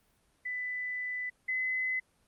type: tone pair in turn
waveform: sine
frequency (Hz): 1995 / 2025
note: B6 / B6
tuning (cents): +17 / +43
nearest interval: unison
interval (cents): 26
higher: second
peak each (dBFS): -33 / -29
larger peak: second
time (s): 0.45-1.3 / 1.48-2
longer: first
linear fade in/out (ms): 10
effects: pink hiss -70 dBFS RMS until 2.27 s + Opus 32 kbps